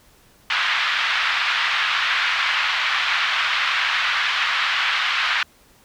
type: band-pass noise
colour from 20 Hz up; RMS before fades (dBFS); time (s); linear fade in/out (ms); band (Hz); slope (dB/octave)
pink; -21; 0.5-5.43; 2; 1200 to 3600; 24
effects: pink hiss -54 dBFS RMS until 5.84 s